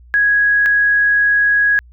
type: tone pair in turn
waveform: sine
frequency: 1661.2 / 1661.2 Hz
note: G#6 / G#6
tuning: 0 / 0 cents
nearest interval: unison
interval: 0 cents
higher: neither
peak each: -10 dBFS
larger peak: neither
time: 0.14-0.66 / 0.66-1.79 s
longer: second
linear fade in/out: 0 ms
effects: added 60 Hz sine -40 dBFS peak until 1.92 s